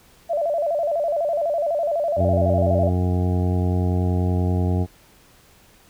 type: tone with vibrato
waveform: sine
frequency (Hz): 629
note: D#5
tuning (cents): +19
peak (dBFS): -19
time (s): 0.29-2.9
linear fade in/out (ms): 20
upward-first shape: square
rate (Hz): 12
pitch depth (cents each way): 120
type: harmonic tone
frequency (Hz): 90.4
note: F#2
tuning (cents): -40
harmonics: 1 / 2 / 3 / 4 / 5 / 7 / 8 / 9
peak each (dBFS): -19 / -25 / -29 / -31 / -33 / -36 / -37 / -38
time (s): 2.16-4.87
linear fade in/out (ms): 50
effects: pink hiss -53 dBFS RMS until 5.89 s